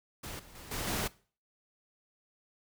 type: noise with level steps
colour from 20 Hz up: pink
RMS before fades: -42 / -55 / -49 / -36 / -33 dBFS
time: 0.23-1.08 s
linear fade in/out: 10 ms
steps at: 0.39 / 0.55 / 0.71 / 0.87 s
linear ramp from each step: 5 ms
effects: noise-tail reverb RT60 0.4 s tail -20 dB re dry